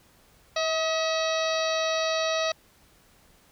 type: harmonic tone with a mistuned harmonic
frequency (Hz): 643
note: E5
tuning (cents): -43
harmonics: 1 / 2 / 3 / 4 / 5 / 6 / 7 / 8 / 9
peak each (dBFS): -26 / -32 / -35 / -35 / -41 / -33 / -36 / -44 / -39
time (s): 0.56-2.52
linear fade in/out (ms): 5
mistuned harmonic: 2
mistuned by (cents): -27
effects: pink hiss -59 dBFS RMS until 3.51 s